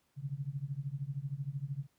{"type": "tone with tremolo", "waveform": "sine", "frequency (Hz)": 139.1, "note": "C#3", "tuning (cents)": 6, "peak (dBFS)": -31, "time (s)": [0.16, 1.87], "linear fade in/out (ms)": 50, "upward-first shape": "triangle", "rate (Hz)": 13, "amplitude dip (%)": 100, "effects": ["pink hiss -75 dBFS RMS until 1.98 s", "high-pass 60 Hz 12 dB/octave"]}